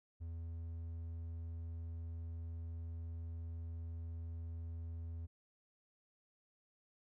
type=tone; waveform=triangle; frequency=82.9 Hz; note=E2; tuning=10 cents sharp; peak=-40 dBFS; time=0.2-5.27 s; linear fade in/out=20 ms; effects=none